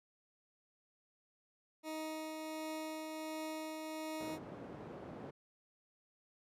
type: tone with tremolo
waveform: 20% pulse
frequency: 313.8 Hz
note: D#4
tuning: 15 cents sharp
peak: -35 dBFS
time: 1.83-4.39 s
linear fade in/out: 50 ms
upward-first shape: triangle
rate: 1.4 Hz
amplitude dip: 30%
type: band-pass noise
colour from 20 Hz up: white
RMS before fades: -49 dBFS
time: 4.2-5.31 s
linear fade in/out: 10 ms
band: 110 to 540 Hz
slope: 12 dB/octave
effects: resampled to 32000 Hz